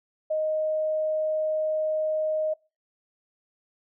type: tone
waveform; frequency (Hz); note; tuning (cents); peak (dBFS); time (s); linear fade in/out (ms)
sine; 622.3; D#5; 0; -23; 0.3-2.54; 10
effects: noise-tail reverb RT60 0.3 s tail -24 dB re dry